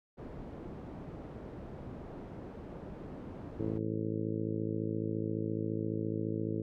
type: low-pass noise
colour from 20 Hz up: white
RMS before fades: -45 dBFS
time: 0.17-3.79 s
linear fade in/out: 20 ms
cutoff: 380 Hz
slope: 12 dB/octave
type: harmonic tone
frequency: 54.5 Hz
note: A1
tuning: 16 cents flat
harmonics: 2 / 3 / 4 / 5 / 6 / 7 / 8 / 9 / 10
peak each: -38 / -40 / -40 / -44 / -37 / -48 / -40 / -49 / -49 dBFS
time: 3.59-6.62 s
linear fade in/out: 5 ms
effects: none

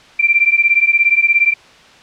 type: beating tone pair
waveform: sine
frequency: 2349 / 2366 Hz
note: D7 / D7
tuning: 0 / +12 cents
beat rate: 17 Hz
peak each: -12 dBFS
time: 0.19-1.54 s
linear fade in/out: 10 ms
effects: white hiss -43 dBFS RMS until 2.02 s + low-pass 4000 Hz 12 dB/octave

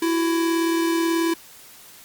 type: tone pair together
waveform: square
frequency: 332.3 / 370.7 Hz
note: E4 / F#4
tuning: +14 / +3 cents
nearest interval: major second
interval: 189 cents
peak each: -20 / -31 dBFS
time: 0.02-1.34 s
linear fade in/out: 5 ms
effects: white hiss -46 dBFS RMS until 2.04 s + Opus 48 kbps

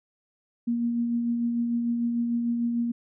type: tone with tremolo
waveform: sine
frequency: 236 Hz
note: A#3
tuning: 22 cents sharp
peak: -22 dBFS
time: 0.67-2.92 s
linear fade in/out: 10 ms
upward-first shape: sine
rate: 6.7 Hz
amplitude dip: 30%
effects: none

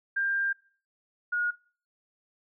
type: tone pair in turn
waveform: sine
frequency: 1594 / 1440.7 Hz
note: G6 / F#6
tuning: +28 / -47 cents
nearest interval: major second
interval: 175 cents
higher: first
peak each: -25 dBFS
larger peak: neither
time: 0.16-0.53 / 1.32-1.51 s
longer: first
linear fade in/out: 10 ms
effects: noise-tail reverb RT60 0.4 s tail -20 dB re dry

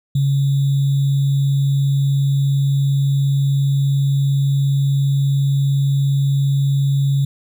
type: tone with sample-and-hold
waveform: sine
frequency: 138.59 Hz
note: C#3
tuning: in tune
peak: -13 dBFS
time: 0.15-7.25 s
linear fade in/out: 5 ms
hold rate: 3675 Hz
effects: none

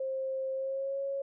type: tone with pitch glide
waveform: sine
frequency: 530 to 550.6 Hz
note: C5 to C#5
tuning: +22 to -12 cents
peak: -31 dBFS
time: 0-1.22 s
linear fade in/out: 5 ms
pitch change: +66 cents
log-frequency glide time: 0.53-0.99 s
effects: none

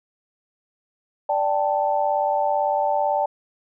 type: chord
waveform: sine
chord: D suspended fourth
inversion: none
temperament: just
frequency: 587.3 / 783.1 / 881 Hz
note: D5 / G5 / A5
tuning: 0 / -2 / +2 cents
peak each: -23 dBFS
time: 1.29-3.26 s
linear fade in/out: 5 ms
effects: none

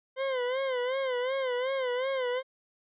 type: tone with vibrato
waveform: 40% pulse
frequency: 515 Hz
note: C5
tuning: 28 cents flat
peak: -27 dBFS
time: 0.16-2.43 s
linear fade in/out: 50 ms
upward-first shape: sine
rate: 2.7 Hz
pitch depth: 92 cents each way
effects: resampled to 8000 Hz

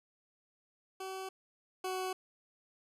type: tone pair in turn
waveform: 20% pulse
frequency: 380 / 373 Hz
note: F#4 / F#4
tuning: +46 / +14 cents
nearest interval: unison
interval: 32 cents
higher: first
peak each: -35 / -30 dBFS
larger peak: second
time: 1-1.29 / 1.84-2.13 s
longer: neither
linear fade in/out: 5 ms
effects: resampled to 32000 Hz

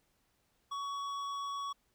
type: tone with hard clipping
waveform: sine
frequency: 1123 Hz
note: C#6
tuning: 22 cents sharp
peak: -38 dBFS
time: 0.71-1.73 s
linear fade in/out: 10 ms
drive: 10 dB
effects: pink hiss -75 dBFS RMS until 1.94 s

